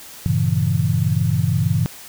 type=chord; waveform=sine; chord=G diminished seventh; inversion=none; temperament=equal; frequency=98 / 116.54 / 138.59 / 164.81 Hz; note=G2 / Bb2 / Db3 / Fb3; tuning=0 / 0 / 0 / 0 cents; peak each=-21 dBFS; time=0.26-1.86 s; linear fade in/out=0 ms; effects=white hiss -39 dBFS RMS until 2.08 s